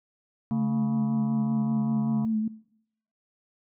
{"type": "harmonic tone", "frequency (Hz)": 140, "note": "C#3", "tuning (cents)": 18, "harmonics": [1, 2, 3, 5, 6, 7, 8, 9], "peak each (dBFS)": [-30, -47, -50, -43, -51, -46, -51, -59], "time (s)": [0.51, 2.25], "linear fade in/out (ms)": 0}
{"type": "tone with vibrato", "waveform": "sine", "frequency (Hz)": 219.3, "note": "A3", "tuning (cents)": -6, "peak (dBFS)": -24, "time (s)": [0.51, 2.48], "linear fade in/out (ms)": 5, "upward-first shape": "sine", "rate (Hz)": 5.2, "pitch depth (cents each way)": 38}
{"effects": ["noise-tail reverb RT60 0.7 s tail -20 dB re dry"]}